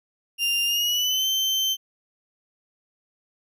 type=tone with pitch glide; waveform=35% pulse; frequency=2794 to 3100 Hz; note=F7 to G7; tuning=0 to -20 cents; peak=-19 dBFS; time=0.38-1.77 s; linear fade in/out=50 ms; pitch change=+180 cents; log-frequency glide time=0.65-1.27 s; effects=none